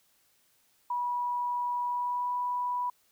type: tone with pitch glide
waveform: sine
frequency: 974 to 983.6 Hz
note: B5 to B5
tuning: -24 to -7 cents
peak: -28 dBFS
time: 0.9-2.9 s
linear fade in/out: 5 ms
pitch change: +17 cents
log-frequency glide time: 1.85-2.34 s
effects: white hiss -68 dBFS RMS until 3.11 s